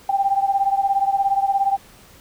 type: beating tone pair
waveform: sine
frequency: 784 / 801 Hz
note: G5 / G5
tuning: 0 / +37 cents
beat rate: 17 Hz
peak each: -18 / -21 dBFS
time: 0.09-1.77 s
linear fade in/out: 5 ms
effects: pink hiss -48 dBFS RMS until 2.2 s